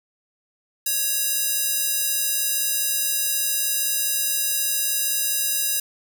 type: tone with high-pass filter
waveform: square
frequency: 554.4 Hz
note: C#5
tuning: in tune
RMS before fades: -23 dBFS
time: 0.86-5.8 s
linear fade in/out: 5 ms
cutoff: 7600 Hz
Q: 0.5
effects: none